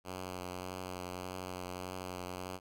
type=tone with vibrato; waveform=5% pulse; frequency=91.4 Hz; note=F#2; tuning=21 cents flat; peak=-29 dBFS; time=0.04-2.6 s; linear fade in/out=50 ms; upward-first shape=triangle; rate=1.7 Hz; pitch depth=24 cents each way; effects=none